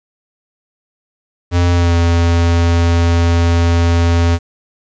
square tone with pitch glide, 87.5 to 85.01 Hz, F2 to F2, +4 to -46 cents, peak -10 dBFS, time 1.51-4.39 s, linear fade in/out 50 ms, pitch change -50 cents, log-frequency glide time 1.72-1.95 s, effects resampled to 16000 Hz + 7-bit

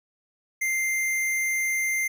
square tone, 2093 Hz, C7, in tune, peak -24 dBFS, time 0.61-2.08 s, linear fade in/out 10 ms, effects none

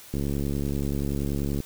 click train, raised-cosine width 3 ms, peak -16 dBFS, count 104, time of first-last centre 0.14-1.603 s, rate 70.4 Hz, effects white hiss -47 dBFS RMS until 1.65 s

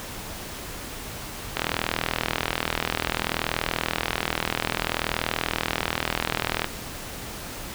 click train, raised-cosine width 0.3 ms, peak -6 dBFS, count 207, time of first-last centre 1.57-6.644 s, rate 40.6 Hz, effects pink hiss -36 dBFS RMS until 7.74 s

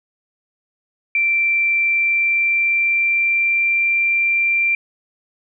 sine tone with pitch glide, 2349 to 2364 Hz, D7 to D7, 0 to +11 cents, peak -14 dBFS, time 1.15-4.75 s, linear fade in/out 2 ms, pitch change +11 cents, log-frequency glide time 1.78-3.96 s, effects none

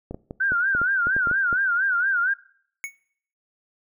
clicks, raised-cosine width 2 ms, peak -19 dBFS, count 11, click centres 0.11 / 0.145 / 0.309 / 0.52 / 0.75 / 0.816 / 1.07 / 1.165 / 1.272 / 1.313 / 1.528 s
sine tone with vibrato, 1493 Hz, F#6, 15 cents sharp, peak -19 dBFS, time 0.4-2.34 s, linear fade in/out 10 ms, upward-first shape sine, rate 4.3 Hz, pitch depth 130 cents each way
square tone with exponential decay, 2217 Hz, C#7, in tune, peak -25 dBFS, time 2.84-2.95 s, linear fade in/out 0 ms, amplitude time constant 23 ms
effects noise-tail reverb RT60 0.6 s tail -21 dB re dry

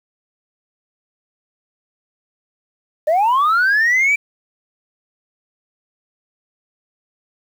sine linear sweep, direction up, 585 to 2349 Hz, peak -10 dBFS, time 3.07-4.16 s, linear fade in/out 10 ms, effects tanh soft clip ceiling -10 dBFS + 7-bit

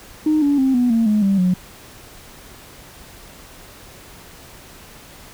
sine tone with pitch steps, 308 / 285.7 / 265 / 245.9 / 228.1 / 211.6 / 196.28 / 182.08 Hz, D#4 / D4 / C4 / B3 / A#3 / G#3 / G3 / F#3, -17 / -48 / +22 / -7 / -37 / +33 / +2 / -28 cents, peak -12 dBFS, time 0.26-1.54 s, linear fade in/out 5 ms, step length 160 ms, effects tanh soft clip ceiling -9 dBFS + pink hiss -42 dBFS RMS until 5.33 s

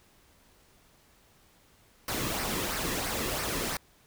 pink noise with flanger, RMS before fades -32 dBFS, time 2.08-3.77 s, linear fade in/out 2 ms, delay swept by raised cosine 0.28 to 1.38 ms, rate 3 Hz, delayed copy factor -0.5, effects pink hiss -62 dBFS RMS until 4.06 s

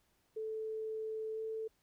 sine tone with pitch glide, 438.3 to 441.9 Hz, A4 to A4, -7 to +7 cents, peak -37 dBFS, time 0.36-1.68 s, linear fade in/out 10 ms, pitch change +14 cents, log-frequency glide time 1.33-1.4 s, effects pink hiss -75 dBFS RMS until 1.82 s

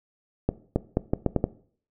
accelerating click train, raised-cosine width 2 ms, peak -8 dBFS, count 7, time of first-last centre 0.49-1.441 s, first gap 270 ms, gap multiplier 0.78, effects noise-tail reverb RT60 0.5 s tail -18 dB re dry

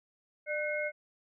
sine tone cluster, 599 / 1506 / 2154 Hz, D5 / F#6 / C7, +34 / +30 / +50 cents, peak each -33 / -39 / -35 dBFS, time 0.46-0.92 s, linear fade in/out 50 ms, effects none

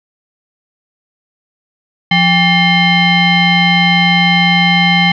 sine tone with frequency modulation, 1149 Hz, D6, 38 cents flat, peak -7 dBFS, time 2.11-5.12 s, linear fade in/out 5 ms, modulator 974 Hz, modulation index 2.2, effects none

